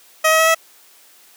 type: tone with pitch steps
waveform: 15% pulse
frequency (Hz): 632 / 638.2 / 644.5 / 650.9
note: D#5 / D#5 / E5 / E5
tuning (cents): +27 / +44 / -39 / -22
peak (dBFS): -5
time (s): 0.24-0.548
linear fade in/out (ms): 10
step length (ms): 77
effects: white hiss -49 dBFS RMS until 1.36 s + high-pass 300 Hz 12 dB/octave